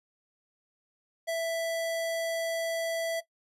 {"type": "tone", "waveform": "square", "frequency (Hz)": 661, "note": "E5", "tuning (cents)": 5, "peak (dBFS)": -29, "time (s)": [1.27, 3.21], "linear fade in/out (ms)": 20, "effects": ["noise-tail reverb RT60 0.1 s tail -17 dB re dry", "resampled to 32000 Hz"]}